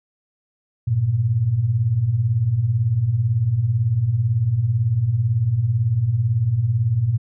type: beating tone pair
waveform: sine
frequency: 100 / 118 Hz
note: G2 / A#2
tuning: +35 / +22 cents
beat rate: 18 Hz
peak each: -23 / -17 dBFS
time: 0.87-7.18 s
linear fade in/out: 10 ms
effects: none